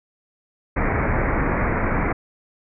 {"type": "low-pass noise", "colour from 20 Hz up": "pink", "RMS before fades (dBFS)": -21, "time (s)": [0.76, 2.13], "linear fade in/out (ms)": 10, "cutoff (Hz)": 2300, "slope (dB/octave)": 96, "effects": []}